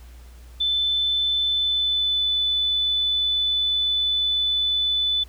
sine tone with pitch glide, 3520 to 3494 Hz, A7 to A7, 0 to -13 cents, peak -19 dBFS, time 0.6-5.24 s, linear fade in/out 10 ms, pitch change -13 cents, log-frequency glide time 1.46-2.34 s, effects added 60 Hz sine -41 dBFS peak until 5.28 s + pink hiss -54 dBFS RMS until 5.28 s

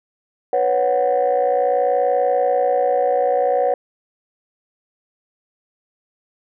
sine chord, B suspended second, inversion none, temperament equal, 493.9 / 554.4 / 740 Hz, B4 / C#5 / F#5, 0 / 0 / 0 cents, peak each -18 dBFS, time 0.53-3.74 s, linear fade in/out 2 ms, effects tanh soft clip ceiling -9 dBFS

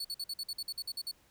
40% pulse tone bursts, 4435 Hz, C#8, in tune, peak -34 dBFS, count 12, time 0-1.114 s, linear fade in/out 5 ms, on 47 ms, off 50 ms, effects pink hiss -66 dBFS RMS until 1.3 s

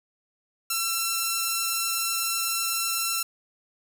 5% pulse tone, 1348 Hz, E6, 38 cents sharp, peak -13 dBFS, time 0.7-3.23 s, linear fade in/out 5 ms, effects none

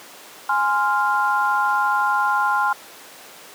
sine chord, F minor, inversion first, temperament equal with one note detuned, 830.6 / 1042.3 / 1396.9 Hz, Ab5 / C6 / F6, 0 / -7 / 0 cents, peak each -21 dBFS, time 0.49-2.73 s, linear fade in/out 5 ms, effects pink hiss -41 dBFS RMS until 3.54 s + high-pass 400 Hz 12 dB/octave

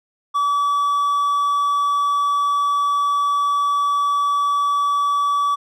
triangle tone, 1147 Hz, D6, 41 cents flat, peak -14 dBFS, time 0.34-5.56 s, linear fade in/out 20 ms, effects none

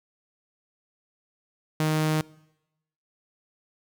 sawtooth tone, 155.56 Hz, D#3, in tune, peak -18 dBFS, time 1.8-2.21 s, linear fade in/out 2 ms, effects noise-tail reverb RT60 0.9 s tail -23 dB re dry

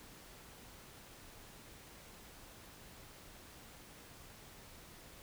silence, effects pink hiss -56 dBFS RMS until 5.22 s

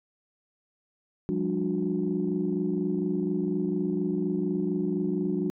sine tone cluster, 176.8 / 201 / 296.4 / 363.5 Hz, F3 / G3 / D4 / F#4, +22 / +44 / +16 / -31 cents, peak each -30 dBFS, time 1.29-5.5 s, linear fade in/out 0 ms, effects tanh soft clip ceiling -16 dBFS

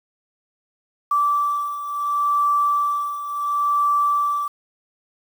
sine beating tone pair, 1163 / 1163.71 Hz, D6 / D6, -17 / -16 cents, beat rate 0.71 Hz, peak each -19 / -24 dBFS, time 1.11-4.48 s, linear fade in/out 5 ms, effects 7-bit

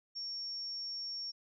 sine tone, 5500 Hz, F8, 27 cents flat, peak -38 dBFS, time 0.15-1.32 s, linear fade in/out 20 ms, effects none

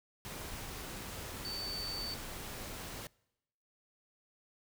sine tone in noise, 4546 Hz, C#8, 43 cents sharp, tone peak -39 dBFS, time 1.45-2.14 s, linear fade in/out 0 ms, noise pink, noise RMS -44 dBFS, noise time 0.25-3.07 s, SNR +2 dB, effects noise-tail reverb RT60 0.9 s tail -25 dB re dry

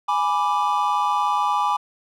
triangle chord, G# diminished, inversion none, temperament equal, 830.6 / 987.8 / 1174.7 Hz, G#5 / B5 / D6, 0 / 0 / 0 cents, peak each -21 dBFS, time 0.08-1.77 s, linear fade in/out 10 ms, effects none

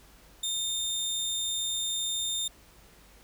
25% pulse tone, 3631 Hz, A#7, 46 cents flat, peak -25 dBFS, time 0.43-2.48 s, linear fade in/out 5 ms, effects added 50 Hz sine -59 dBFS peak until 3.23 s + pink hiss -57 dBFS RMS until 3.23 s

